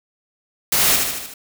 white noise with echo, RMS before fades -17 dBFS, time 0.72-0.96 s, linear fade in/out 5 ms, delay 76 ms, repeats 5, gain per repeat -4 dB, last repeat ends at 1.34 s, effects none

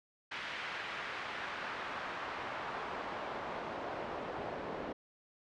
pink noise with band-pass filter sweep, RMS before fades -41 dBFS, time 0.31-4.93 s, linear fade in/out 10 ms, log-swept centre 2100 to 540 Hz, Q 1, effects low-pass 4000 Hz 12 dB/octave

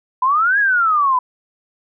sine exponential two-way sweep, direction up then down, 987.8 to 1691 to 987.8 Hz, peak -12 dBFS, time 0.22-1.19 s, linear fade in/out 5 ms, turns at 0.59 s, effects none

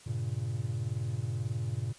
triangle chord, G diminished, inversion none, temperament equal, 98 / 116.54 / 138.59 Hz, G2 / Bb2 / Db3, 0 / 0 / 0 cents, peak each -35 / -31 / -36 dBFS, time 0.06-1.93 s, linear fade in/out 10 ms, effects white hiss -55 dBFS RMS until 1.98 s + resampled to 22050 Hz

